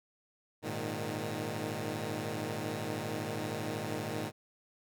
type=chord; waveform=10% pulse; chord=Ab suspended second; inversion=none; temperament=equal with one note detuned; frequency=103.83 / 116.54 / 153.78 Hz; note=Ab2 / Bb2 / Eb3; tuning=0 / 0 / -20 cents; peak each=-31 dBFS; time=0.62-4.32 s; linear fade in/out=50 ms; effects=none